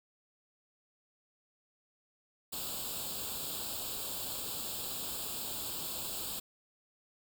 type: noise with comb filter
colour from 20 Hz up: white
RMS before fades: -39 dBFS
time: 2.52-6.4 s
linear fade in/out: 10 ms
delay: 0.25 ms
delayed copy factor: +0.85
effects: none